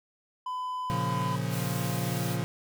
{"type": "tone", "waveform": "triangle", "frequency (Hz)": 1006, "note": "B5", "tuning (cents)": 32, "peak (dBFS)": -29, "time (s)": [0.46, 1.36], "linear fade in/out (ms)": 5}
{"type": "chord", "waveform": "40% pulse", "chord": "Bb minor", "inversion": "none", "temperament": "equal", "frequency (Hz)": [116.54, 138.59, 174.61], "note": ["Bb2", "Db3", "F3"], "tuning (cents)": [0, 0, 0], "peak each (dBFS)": -32, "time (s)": [0.9, 2.44], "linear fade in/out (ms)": 0}
{"type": "noise", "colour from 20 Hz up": "white", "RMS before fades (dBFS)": -40, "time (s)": [1.49, 2.38], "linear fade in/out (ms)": 50}
{"effects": []}